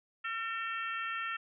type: harmonic tone with a mistuned harmonic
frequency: 453.1 Hz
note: A#4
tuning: 49 cents flat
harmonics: 3 / 4 / 5 / 6 / 7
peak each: -37 / -39 / -47 / -42 / -48 dBFS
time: 0.24-1.37 s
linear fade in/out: 10 ms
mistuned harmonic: 6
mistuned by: -23 cents
effects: none